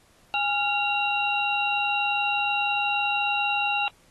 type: tone cluster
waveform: sine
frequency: 820 / 1388 / 2762 / 3841 Hz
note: G#5 / F6 / F7 / B7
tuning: -22 / -11 / -20 / -49 cents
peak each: -26 / -34 / -25 / -34 dBFS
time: 0.34-3.88 s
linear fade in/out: 0 ms
effects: pink hiss -60 dBFS RMS until 4.1 s + AAC 32 kbps